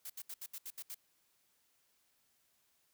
blue noise bursts, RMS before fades -45 dBFS, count 8, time 0.05-0.946 s, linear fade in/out 5 ms, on 49 ms, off 72 ms, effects white hiss -75 dBFS RMS until 2.93 s

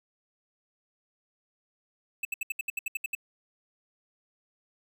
square tone bursts, 2624 Hz, E7, 9 cents flat, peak -29 dBFS, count 11, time 2.23-3.151 s, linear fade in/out 5 ms, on 21 ms, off 69 ms, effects none

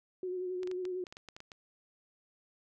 sine tone with vibrato, 365.6 Hz, F#4, 21 cents flat, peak -34 dBFS, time 0.23-1.04 s, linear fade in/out 2 ms, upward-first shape sine, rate 11 Hz, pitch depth 31 cents each way
clicks, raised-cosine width 0.2 ms, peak -30 dBFS, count 11, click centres 0.632 / 0.674 / 0.714 / 0.853 / 1.068 / 1.125 / 1.169 / 1.287 / 1.365 / 1.404 / 1.518 s
effects none

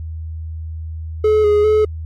triangle tone with vibrato, 422.7 Hz, G#4, 31 cents sharp, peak -8 dBFS, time 1.24-1.85 s, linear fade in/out 5 ms, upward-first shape square, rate 2.5 Hz, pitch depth 24 cents each way, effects added 80 Hz sine -24 dBFS peak until 2.05 s + MP3 64 kbps

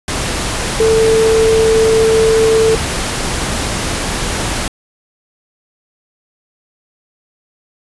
sine tone in noise, 445.1 Hz, A4, 20 cents sharp, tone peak -8 dBFS, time 0.8-2.75 s, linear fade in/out 2 ms, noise pink, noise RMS -18 dBFS, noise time 0.08-4.68 s, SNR +7 dB, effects resampled to 24000 Hz

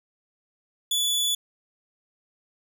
sawtooth tone, 3445 Hz, A7, 37 cents flat, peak -19 dBFS, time 0.91-1.35 s, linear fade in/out 5 ms, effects none

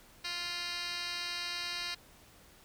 10% pulse tone with band-pass filter, 349.2 Hz, F4, in tune, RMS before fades -38 dBFS, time 0.24-1.95 s, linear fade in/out 10 ms, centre 3700 Hz, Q 7.7, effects pink hiss -59 dBFS RMS until 2.64 s

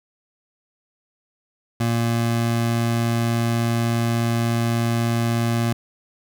25% pulse tone, 116.54 Hz, A#2, in tune, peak -15 dBFS, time 1.8-5.73 s, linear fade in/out 5 ms, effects none

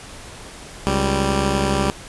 10% pulse tone pair together, 69.1 / 195.44 Hz, C#2 / G3, -5 / -5 cents, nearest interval octave + tritone, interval 1800 cents, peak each -12 dBFS, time 0.87-1.9 s, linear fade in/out 0 ms, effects pink hiss -38 dBFS RMS until 2.08 s + resampled to 24000 Hz

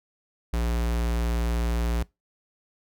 square tone, 58.27 Hz, A#1, in tune, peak -24 dBFS, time 0.53-2.03 s, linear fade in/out 5 ms, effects noise-tail reverb RT60 0.2 s tail -22 dB re dry

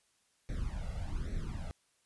brown noise with flanger, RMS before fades -37 dBFS, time 0.49-1.71 s, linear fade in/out 0 ms, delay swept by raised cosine 0.5 to 1.5 ms, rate 1.2 Hz, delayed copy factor +0.95, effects white hiss -73 dBFS RMS until 2.05 s + resampled to 24000 Hz

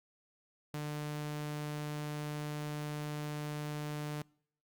sawtooth tone, 149.2 Hz, D3, 28 cents sharp, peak -33 dBFS, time 0.74-4.22 s, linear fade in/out 0 ms, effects noise-tail reverb RT60 0.6 s tail -25 dB re dry + Opus 48 kbps

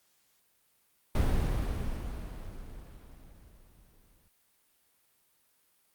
brown noise with exponential decay, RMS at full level -25 dBFS, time 1.15-4.28 s, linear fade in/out 2 ms, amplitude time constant 680 ms, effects white hiss -70 dBFS RMS until 5.94 s + Opus 48 kbps

